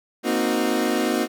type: chord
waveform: 30% pulse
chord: C half-diminished seventh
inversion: third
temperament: equal with one note detuned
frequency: 233.1 / 261.6 / 311.1 / 364.9 Hz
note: Bb3 / C4 / Eb4 / Gb4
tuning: 0 / 0 / 0 / -24 cents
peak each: -23 dBFS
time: 0.23-1.28 s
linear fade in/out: 50 ms
effects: none